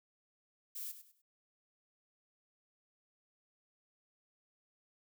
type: noise with echo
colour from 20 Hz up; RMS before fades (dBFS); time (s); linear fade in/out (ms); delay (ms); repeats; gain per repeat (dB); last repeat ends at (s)
violet; -43; 0.75-0.92; 10; 100; 3; -11; 1.22
effects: none